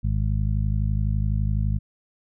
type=harmonic tone; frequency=51.91 Hz; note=G#1; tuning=in tune; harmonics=1 / 2 / 3 / 4; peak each=-23 / -24 / -30 / -33 dBFS; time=0.03-1.79 s; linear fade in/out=20 ms; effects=none